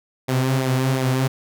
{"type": "tone with flanger", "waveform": "sawtooth", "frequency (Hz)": 130.81, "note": "C3", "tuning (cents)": 0, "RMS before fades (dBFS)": -20, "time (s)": [0.28, 1.28], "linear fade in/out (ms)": 10, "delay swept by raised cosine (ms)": [0.67, 6.27], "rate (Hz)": 2.8, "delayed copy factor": -0.55, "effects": []}